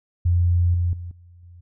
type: tone with level steps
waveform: sine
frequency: 87.31 Hz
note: F2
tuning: in tune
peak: -15 / -18 / -30 / -45 / -42 dBFS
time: 0.25-1.61 s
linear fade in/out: 10 ms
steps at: 0.74 / 0.93 / 1.11 / 1.43 s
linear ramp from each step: 2 ms
effects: none